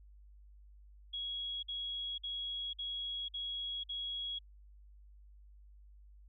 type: tone bursts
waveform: sine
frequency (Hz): 3322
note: G#7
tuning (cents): 0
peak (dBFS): -37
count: 6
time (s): 1.13-4.39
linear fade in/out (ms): 10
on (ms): 500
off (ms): 52
effects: added 50 Hz sine -55 dBFS peak until 6.28 s